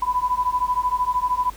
sine beating tone pair, 990 / 1003 Hz, B5 / B5, +4 / +26 cents, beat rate 13 Hz, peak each -22 / -22 dBFS, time 0.02-1.5 s, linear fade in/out 5 ms, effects added 50 Hz sine -40 dBFS peak until 1.56 s + pink hiss -45 dBFS RMS until 1.56 s

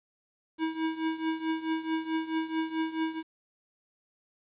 square tone with tremolo, 320.9 Hz, E4, 46 cents flat, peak -26 dBFS, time 0.58-3.23 s, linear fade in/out 50 ms, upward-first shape triangle, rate 4.6 Hz, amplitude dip 85%, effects resampled to 8000 Hz + 10-bit

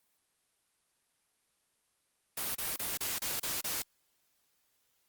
white noise bursts, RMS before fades -35 dBFS, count 7, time 2.37-3.822 s, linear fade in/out 5 ms, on 180 ms, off 32 ms, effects white hiss -75 dBFS RMS until 5.08 s + Opus 32 kbps

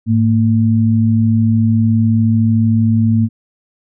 sine tone pair together, 107.1 / 226.6 Hz, A2 / A#3, -46 / -49 cents, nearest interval octave + minor second, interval 1297 cents, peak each -12 dBFS, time 0.06-3.29 s, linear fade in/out 50 ms, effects none

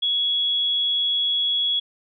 sine tone, 3353 Hz, G#7, 16 cents sharp, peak -19 dBFS, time 0.02-1.8 s, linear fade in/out 10 ms, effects none

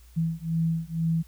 sine beating tone pair, 162.9 / 165 Hz, E3 / E3, -20 / +2 cents, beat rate 2.1 Hz, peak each -27 dBFS, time 0.16-1.23 s, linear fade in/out 20 ms, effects added 60 Hz sine -49 dBFS peak until 1.27 s + white hiss -60 dBFS RMS until 1.27 s

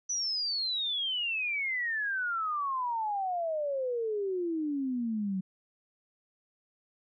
sine exponential sweep, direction down, 6000 to 184.2 Hz, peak -29 dBFS, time 0.09-5.41 s, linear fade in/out 10 ms, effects none

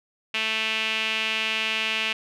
sawtooth tone with band-pass filter, 220 Hz, A3, in tune, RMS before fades -26 dBFS, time 0.34-2.13 s, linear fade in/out 5 ms, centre 2700 Hz, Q 4.3, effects none

